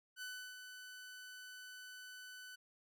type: tone with ADSR envelope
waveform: sawtooth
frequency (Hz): 1500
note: F#6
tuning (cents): +23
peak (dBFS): -40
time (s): 0.16-2.56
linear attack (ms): 59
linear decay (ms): 330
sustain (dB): -7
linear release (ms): 12
effects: none